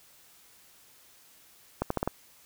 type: accelerating click train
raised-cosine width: 1 ms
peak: -13 dBFS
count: 5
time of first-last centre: 1.82-2.076 s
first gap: 84 ms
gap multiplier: 0.82
effects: white hiss -58 dBFS RMS until 2.45 s